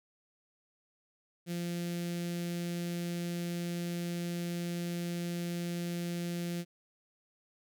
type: tone with notch filter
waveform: sawtooth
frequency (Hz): 173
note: F3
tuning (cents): -16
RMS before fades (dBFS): -36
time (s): 1.46-6.65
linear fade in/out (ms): 50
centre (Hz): 1000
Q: 0.55
effects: none